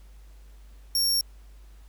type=tone; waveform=sawtooth; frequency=5520 Hz; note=F8; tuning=21 cents flat; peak=-19 dBFS; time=0.95-1.21 s; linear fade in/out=2 ms; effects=added 50 Hz sine -46 dBFS peak until 1.88 s + pink hiss -62 dBFS RMS until 1.88 s